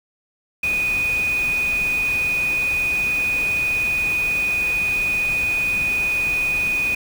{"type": "tone in noise", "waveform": "sine", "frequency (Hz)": 2479, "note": "D#7", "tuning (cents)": -7, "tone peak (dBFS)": -18, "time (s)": [0.63, 6.95], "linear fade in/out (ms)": 5, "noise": "pink", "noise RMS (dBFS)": -33, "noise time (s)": [0.63, 6.95], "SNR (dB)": 12, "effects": []}